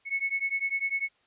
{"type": "beating tone pair", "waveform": "sine", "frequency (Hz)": [2197, 2207], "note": ["C#7", "C#7"], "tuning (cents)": [-16, -8], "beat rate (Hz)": 10, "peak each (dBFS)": -30, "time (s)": [0.05, 1.09], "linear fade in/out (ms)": 50, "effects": ["white hiss -67 dBFS RMS until 1.26 s", "resampled to 8000 Hz"]}